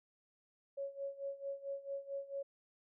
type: tone with tremolo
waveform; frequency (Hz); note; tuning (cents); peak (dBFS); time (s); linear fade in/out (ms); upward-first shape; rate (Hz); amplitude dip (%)
sine; 554.4; C#5; 0; -37; 0.77-2.43; 10; sine; 4.5; 85
effects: none